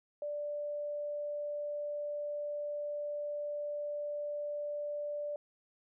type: tone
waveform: sine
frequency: 587.3 Hz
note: D5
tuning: in tune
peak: -35 dBFS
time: 0.22-5.36 s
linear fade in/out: 2 ms
effects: none